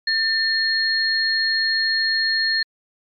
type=tone pair together; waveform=sine; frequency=1793 / 4268 Hz; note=A6 / C8; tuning=+32 / +34 cents; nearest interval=octave + minor third; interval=1502 cents; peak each=-20 dBFS; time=0.07-2.63 s; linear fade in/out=5 ms; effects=MP3 96 kbps